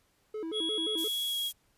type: tone with vibrato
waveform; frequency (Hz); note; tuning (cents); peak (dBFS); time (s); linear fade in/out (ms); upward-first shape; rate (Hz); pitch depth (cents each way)
triangle; 374.2; F#4; +20; -32; 0.34-1.08; 5; square; 5.7; 240
type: tone with pitch glide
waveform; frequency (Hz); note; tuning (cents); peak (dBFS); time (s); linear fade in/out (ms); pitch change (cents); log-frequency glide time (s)
triangle; 3337 to 3308; G#7 to G#7; +8 to -8; -29; 0.52-1.52; 50; -16; 1.28-1.36
type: high-pass noise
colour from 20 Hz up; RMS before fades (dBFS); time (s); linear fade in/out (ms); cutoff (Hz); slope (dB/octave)
pink; -39; 0.97-1.53; 20; 11000; 12
effects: pink hiss -70 dBFS RMS until 1.77 s + resampled to 32000 Hz